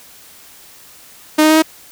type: tone with pitch steps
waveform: sawtooth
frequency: 307.6 / 310.8 / 314.1 / 317.3 Hz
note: D#4 / D#4 / D#4 / D#4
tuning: -20 / -2 / +16 / +34 cents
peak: -4 dBFS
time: 1.38-1.624 s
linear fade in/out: 10 ms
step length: 61 ms
effects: white hiss -42 dBFS RMS until 1.91 s